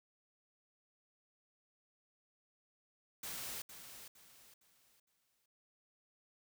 white noise with echo, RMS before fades -44 dBFS, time 3.23-3.62 s, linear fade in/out 5 ms, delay 460 ms, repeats 4, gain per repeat -9 dB, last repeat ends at 5.46 s, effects none

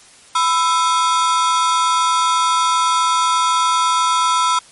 45% pulse ring-modulated tone, 1162 Hz, D6, 19 cents flat, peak -10 dBFS, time 0.35-4.59 s, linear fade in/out 5 ms, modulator 164 Hz, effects white hiss -45 dBFS RMS until 4.71 s + MP3 48 kbps

